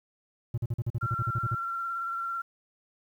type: tone bursts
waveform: triangle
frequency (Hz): 117.3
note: A#2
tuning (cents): +11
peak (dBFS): -24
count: 13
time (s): 0.54-1.55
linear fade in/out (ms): 5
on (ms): 38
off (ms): 43
type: tone with vibrato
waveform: sine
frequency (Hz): 1363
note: F6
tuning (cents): -43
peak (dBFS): -30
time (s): 1.01-2.42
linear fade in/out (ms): 10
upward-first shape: triangle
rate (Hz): 18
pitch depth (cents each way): 30
effects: 10-bit